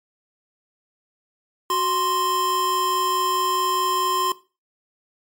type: tone pair together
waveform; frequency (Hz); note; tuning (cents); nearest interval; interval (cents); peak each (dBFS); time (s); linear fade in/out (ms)
square; 370.4 / 1046.5; F#4 / C6; +2 / 0; octave + tritone; 1798; -27 / -21; 1.7-4.32; 2
effects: noise-tail reverb RT60 0.3 s tail -17 dB re dry + MP3 96 kbps